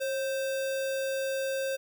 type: tone with sample-and-hold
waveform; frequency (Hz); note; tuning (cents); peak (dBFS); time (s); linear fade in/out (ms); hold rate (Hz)
sine; 539; C#5; -49; -28; 0-1.77; 20; 2100
effects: none